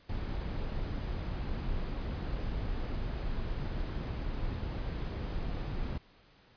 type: noise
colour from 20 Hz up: brown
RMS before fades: -35 dBFS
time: 0.09-5.98 s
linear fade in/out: 5 ms
effects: pink hiss -62 dBFS RMS until 6.56 s + resampled to 11025 Hz